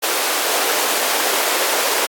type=high-pass noise; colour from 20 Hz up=pink; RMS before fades=-19 dBFS; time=0.02-2.07 s; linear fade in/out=20 ms; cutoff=400 Hz; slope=24 dB/octave; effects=AAC 64 kbps